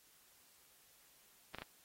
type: clicks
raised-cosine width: 0.3 ms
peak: -29 dBFS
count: 3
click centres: 1.547 / 1.585 / 1.62 s
effects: white hiss -67 dBFS RMS until 1.84 s + AAC 48 kbps